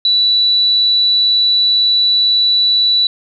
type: tone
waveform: sine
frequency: 3951 Hz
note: B7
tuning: in tune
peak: -9 dBFS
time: 0.05-3.07 s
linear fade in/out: 2 ms
effects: none